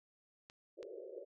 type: clicks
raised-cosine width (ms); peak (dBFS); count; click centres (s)
0.2; -37; 2; 0.499 / 0.829
type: band-pass noise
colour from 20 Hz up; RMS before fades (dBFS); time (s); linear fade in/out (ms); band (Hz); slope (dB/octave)
white; -49; 0.77-1.25; 20; 350 to 580; 96
effects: none